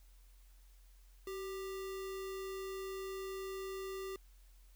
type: tone with sample-and-hold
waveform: sine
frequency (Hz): 382.7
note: G4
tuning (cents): -42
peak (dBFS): -40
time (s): 1.27-4.16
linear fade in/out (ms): 2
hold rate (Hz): 1575
effects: added 44 Hz sine -58 dBFS peak until 4.75 s + white hiss -71 dBFS RMS until 4.75 s